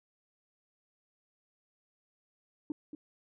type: tone with echo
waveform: sine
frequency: 300 Hz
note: D4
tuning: 37 cents sharp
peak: -30 dBFS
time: 2.7-2.72 s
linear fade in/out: 2 ms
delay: 230 ms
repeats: 1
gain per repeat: -10 dB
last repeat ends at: 2.95 s
effects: tanh soft clip ceiling -28 dBFS